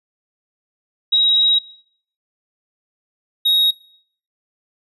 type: tone pair in turn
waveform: sine / triangle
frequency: 3821 / 3777 Hz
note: A#7 / A#7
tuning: +42 / +22 cents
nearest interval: unison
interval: 20 cents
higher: first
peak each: -11 / -11 dBFS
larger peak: neither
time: 1.12-1.59 / 3.45-3.71 s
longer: first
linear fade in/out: 10 ms
effects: noise-tail reverb RT60 0.6 s tail -21 dB re dry + resampled to 32000 Hz

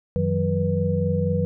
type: tone cluster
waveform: sine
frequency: 93.7 / 159.3 / 183.6 / 487.9 Hz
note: F#2 / D#3 / F#3 / B4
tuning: +22 / +41 / -13 / -21 cents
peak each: -25 dBFS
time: 0.16-1.45 s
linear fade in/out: 0 ms
effects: none

